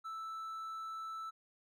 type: tone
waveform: triangle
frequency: 1318.5 Hz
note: E6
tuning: in tune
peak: -39 dBFS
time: 0.04-1.31 s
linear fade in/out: 20 ms
effects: none